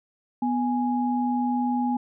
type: tone pair together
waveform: sine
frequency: 246.9 / 830.5 Hz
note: B3 / G#5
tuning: 0 / 0 cents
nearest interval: octave + major sixth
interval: 2100 cents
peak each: -23 / -27 dBFS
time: 0.42-1.97 s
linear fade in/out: 5 ms
effects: none